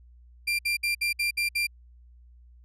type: tone bursts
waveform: 35% pulse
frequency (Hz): 2377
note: D7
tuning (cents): +20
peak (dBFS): -22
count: 7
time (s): 0.47-1.67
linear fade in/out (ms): 10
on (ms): 120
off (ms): 60
effects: added 60 Hz sine -50 dBFS peak until 2.64 s + resampled to 32000 Hz